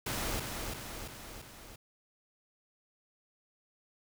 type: noise with echo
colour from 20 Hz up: pink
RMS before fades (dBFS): -35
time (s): 0.06-0.4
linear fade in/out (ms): 5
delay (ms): 340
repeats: 4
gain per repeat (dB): -4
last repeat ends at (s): 1.76
effects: none